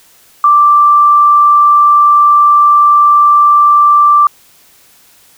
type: tone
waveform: sine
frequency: 1174.7 Hz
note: D6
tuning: in tune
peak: -3 dBFS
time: 0.44-4.27 s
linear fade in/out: 2 ms
effects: white hiss -45 dBFS RMS until 5.37 s